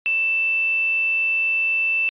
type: tone with quantisation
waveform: sine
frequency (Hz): 2656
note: E7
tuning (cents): +12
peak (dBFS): -18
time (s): 0.06-2.09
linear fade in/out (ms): 0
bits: 5
effects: resampled to 8000 Hz